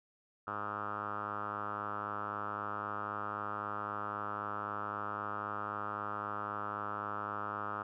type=tone with low-pass filter; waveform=5% pulse; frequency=103.83 Hz; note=G#2; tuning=in tune; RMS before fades=-39 dBFS; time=0.47-7.83 s; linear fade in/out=5 ms; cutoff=1300 Hz; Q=7; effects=none